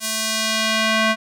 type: tone with band-pass filter sweep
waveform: square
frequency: 220 Hz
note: A3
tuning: in tune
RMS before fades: -20 dBFS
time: 0-1.16 s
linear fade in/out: 50 ms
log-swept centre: 9100 to 1800 Hz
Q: 0.78
effects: none